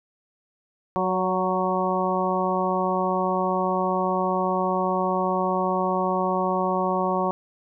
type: harmonic tone with a mistuned harmonic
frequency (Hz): 185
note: F#3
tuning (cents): 0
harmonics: 1 / 2 / 3 / 4 / 5 / 6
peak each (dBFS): -28 / -28 / -28 / -28 / -28 / -28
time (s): 0.96-7.31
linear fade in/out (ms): 0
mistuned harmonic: 3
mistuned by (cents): +23
effects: none